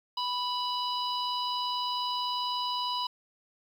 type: harmonic tone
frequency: 987.8 Hz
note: B5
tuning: in tune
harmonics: 1 / 3 / 4 / 5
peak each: -31 / -36 / -37 / -38 dBFS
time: 0.17-3.07 s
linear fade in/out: 5 ms
effects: 9-bit